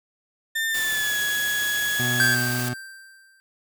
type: tone with pitch glide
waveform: 35% pulse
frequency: 1799 to 1678.5 Hz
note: A6 to G#6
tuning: +38 to +18 cents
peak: -21 dBFS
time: 0.55-2.35 s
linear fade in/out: 10 ms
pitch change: -120 cents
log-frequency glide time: 0.7-1.17 s
type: noise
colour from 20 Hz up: white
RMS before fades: -32 dBFS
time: 0.74-2.69 s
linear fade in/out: 5 ms
type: tone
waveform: 25% pulse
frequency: 123.3 Hz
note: B2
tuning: 2 cents flat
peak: -22 dBFS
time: 1.99-2.74 s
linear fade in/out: 10 ms
type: tone with exponential decay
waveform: square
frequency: 1569 Hz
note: G6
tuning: 1 cent sharp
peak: -17 dBFS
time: 2.2-3.4 s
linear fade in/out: 0 ms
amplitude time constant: 260 ms
effects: none